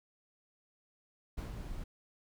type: noise with ADSR envelope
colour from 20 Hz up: brown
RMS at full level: -37 dBFS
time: 1.37-1.84 s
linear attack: 14 ms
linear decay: 110 ms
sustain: -5 dB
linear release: 7 ms
effects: none